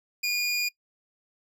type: tone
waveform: 25% pulse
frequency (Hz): 2433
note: D#7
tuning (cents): -39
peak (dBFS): -21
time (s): 0.23-0.69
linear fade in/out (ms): 10
effects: noise-tail reverb RT60 0.1 s tail -21 dB re dry